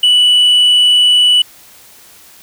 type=tone with frequency modulation; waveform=sine; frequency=2960 Hz; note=F#7; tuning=in tune; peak=-3 dBFS; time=0.03-1.42 s; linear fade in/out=5 ms; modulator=44.2 Hz; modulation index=0.49; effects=tanh soft clip ceiling -5 dBFS + white hiss -41 dBFS RMS until 2.42 s